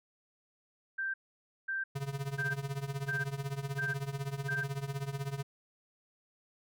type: tone bursts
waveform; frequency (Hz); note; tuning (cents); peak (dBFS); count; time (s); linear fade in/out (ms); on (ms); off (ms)
sine; 1569; G6; +1; -32; 6; 0.98-4.64; 10; 160; 540
type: tone with tremolo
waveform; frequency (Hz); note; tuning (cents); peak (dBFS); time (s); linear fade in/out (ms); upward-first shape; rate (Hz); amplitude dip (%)
square; 138.59; C#3; 0; -32; 1.95-5.43; 10; triangle; 16; 90
effects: none